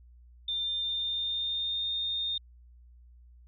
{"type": "tone with pitch glide", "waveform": "sine", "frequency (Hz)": [3595, 3656], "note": ["A7", "A#7"], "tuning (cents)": [36, -34], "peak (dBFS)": -29, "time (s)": [0.48, 2.38], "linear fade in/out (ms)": 5, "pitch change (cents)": 30, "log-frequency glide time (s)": [0.64, 1.9], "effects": ["added 60 Hz sine -52 dBFS peak until 3.47 s"]}